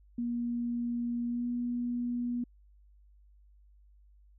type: tone with pitch glide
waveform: sine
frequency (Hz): 238.4 to 242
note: A#3 to B3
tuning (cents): +39 to -35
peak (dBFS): -30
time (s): 0.18-2.44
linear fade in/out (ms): 5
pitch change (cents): +26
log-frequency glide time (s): 1.27-1.46
effects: added 50 Hz sine -57 dBFS peak until 4.38 s